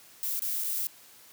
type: noise with dropouts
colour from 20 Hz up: violet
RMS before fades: -31 dBFS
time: 0.23-0.87 s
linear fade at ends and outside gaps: 0 ms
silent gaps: 0.394-0.42 / 0.638-0.644 s
effects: white hiss -54 dBFS RMS until 1.32 s + high-pass 80 Hz 12 dB/octave